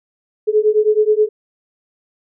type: beating tone pair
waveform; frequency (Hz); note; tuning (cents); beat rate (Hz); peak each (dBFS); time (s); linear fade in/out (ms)
sine; 422.4 / 431.8; G#4 / A4; +29 / -33; 9.4; -14; 0.47-1.29; 20
effects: none